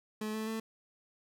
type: tone with pitch steps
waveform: 30% pulse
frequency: 214.9 / 218.5 / 222.2 Hz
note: A3 / A3 / A3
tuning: -41 / -12 / +17 cents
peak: -32 dBFS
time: 0.21-0.6 s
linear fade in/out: 5 ms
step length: 130 ms
effects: none